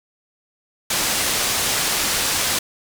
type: low-pass noise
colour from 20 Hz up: white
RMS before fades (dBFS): -21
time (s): 0.9-2.59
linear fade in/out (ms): 5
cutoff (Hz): 9000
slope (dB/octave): 12
effects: none